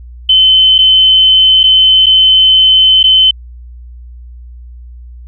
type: tone with dropouts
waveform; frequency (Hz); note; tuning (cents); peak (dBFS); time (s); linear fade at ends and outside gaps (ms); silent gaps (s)
sine; 3059; G7; -43; -3; 0.29-3.31; 5; 0.782-0.787 / 1.633-1.638 / 2.06-2.065 / 3.03-3.039
effects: added 60 Hz sine -28 dBFS peak until 5.27 s